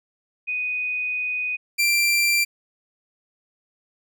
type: tone pair in turn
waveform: sine / sawtooth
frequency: 2489 / 2360 Hz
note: D#7 / D7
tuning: 0 / +8 cents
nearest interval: minor second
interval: 92 cents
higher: first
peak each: -23 / -14 dBFS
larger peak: second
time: 0.47-1.57 / 1.78-2.45 s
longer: first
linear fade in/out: 20 ms
effects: none